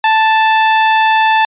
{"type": "tone", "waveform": "sawtooth", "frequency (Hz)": 880, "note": "A5", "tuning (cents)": 0, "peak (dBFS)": -4, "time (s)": [0.04, 1.45], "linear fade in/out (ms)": 2, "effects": ["resampled to 8000 Hz"]}